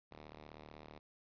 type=ring-modulated tone; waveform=5% pulse; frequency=76.2 Hz; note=D#2; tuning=36 cents flat; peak=-38 dBFS; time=0.11-0.99 s; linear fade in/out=5 ms; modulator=132 Hz; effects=resampled to 11025 Hz